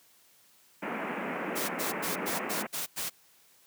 pink band-pass noise, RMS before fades -35 dBFS, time 0.82-2.67 s, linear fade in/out 10 ms, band 180 to 2500 Hz, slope 48 dB/octave
white noise bursts, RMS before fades -34 dBFS, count 7, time 1.55-3.1 s, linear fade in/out 20 ms, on 140 ms, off 95 ms
effects white hiss -62 dBFS RMS until 3.66 s + high-pass 100 Hz 12 dB/octave

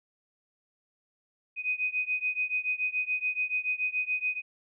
sine beating tone pair, 2497 / 2504 Hz, D#7 / D#7, +6 / +10 cents, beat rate 7 Hz, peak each -30 / -31 dBFS, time 1.56-4.42 s, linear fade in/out 50 ms, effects none

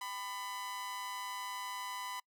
sawtooth tone with amplitude modulation, 1000 Hz, B5, 21 cents sharp, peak -33 dBFS, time 0.01-2.2 s, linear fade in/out 5 ms, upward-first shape sine, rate 208 Hz, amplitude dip 65%, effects noise-tail reverb RT60 0.1 s tail -26 dB re dry

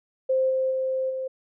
sine tone with level steps, 523.3 Hz, C5, in tune, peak -19 / -21 / -23 / -27 dBFS, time 0.29-1.28 s, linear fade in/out 10 ms, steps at 0.49 / 0.7 / 1.09 s, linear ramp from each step 20 ms, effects none

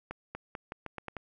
accelerating click train, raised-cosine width 0.5 ms, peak -23 dBFS, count 8, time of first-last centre 0.11-1.167 s, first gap 240 ms, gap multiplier 0.84, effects none

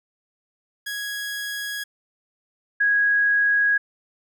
sawtooth / sine tone pair in turn, 1661.2 / 1654.3 Hz, G#6 / G#6, 0 / -7 cents, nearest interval unison, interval 7 cents, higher first, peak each -24 / -16 dBFS, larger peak second, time 0.86-1.84 / 2.8-3.78 s, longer neither, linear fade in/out 10 ms, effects none

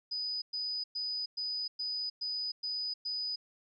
sine tone bursts, 4978 Hz, D#8, in tune, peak -33 dBFS, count 8, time 0.11-3.36 s, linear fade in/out 10 ms, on 310 ms, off 110 ms, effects none

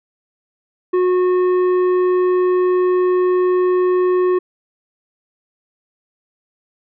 triangle tone with tanh clipping, 364.3 Hz, F#4, 27 cents flat, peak -14 dBFS, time 0.93-4.39 s, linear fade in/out 10 ms, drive 13 dB, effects none

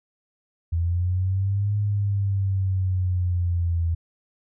sine linear two-way sweep, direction up then down, 82.9 to 103.83 to 82.9 Hz, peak -20 dBFS, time 0.72-3.95 s, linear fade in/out 10 ms, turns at 1.76 s, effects none

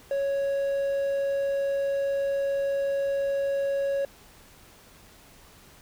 triangle tone, 554.4 Hz, C#5, in tune, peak -22 dBFS, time 0.11-4.05 s, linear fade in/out 2 ms, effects pink hiss -53 dBFS RMS until 5.81 s

